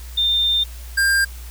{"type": "tone pair in turn", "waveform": ["sine", "square"], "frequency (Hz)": [3610, 1597.9], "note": ["A7", "G6"], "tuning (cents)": [44, 33], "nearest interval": "octave + major second", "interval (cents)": 1411, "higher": "first", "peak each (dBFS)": -15, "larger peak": "neither", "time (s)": [[0.17, 0.64], [0.97, 1.25]], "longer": "first", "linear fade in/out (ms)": 10, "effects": ["added 60 Hz sine -32 dBFS peak until 1.5 s", "white hiss -43 dBFS RMS until 1.5 s"]}